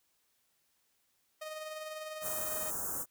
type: tone with tremolo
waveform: sawtooth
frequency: 621 Hz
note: D#5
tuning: 3 cents flat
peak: -35 dBFS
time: 1.41-2.71 s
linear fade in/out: 10 ms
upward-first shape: sine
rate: 20 Hz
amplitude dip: 40%
type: band-stop noise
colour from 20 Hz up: white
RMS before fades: -37 dBFS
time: 2.21-3.06 s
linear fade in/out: 50 ms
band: 1500 to 6400 Hz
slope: 48 dB/octave
effects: white hiss -75 dBFS RMS until 3.1 s